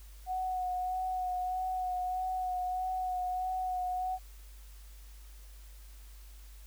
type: tone with vibrato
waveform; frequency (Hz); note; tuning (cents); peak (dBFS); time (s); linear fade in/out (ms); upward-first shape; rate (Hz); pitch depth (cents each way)
sine; 737; F#5; -7; -31; 0.26-4.19; 50; sine; 1.6; 19
effects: added 50 Hz sine -48 dBFS peak until 6.66 s + white hiss -60 dBFS RMS until 6.66 s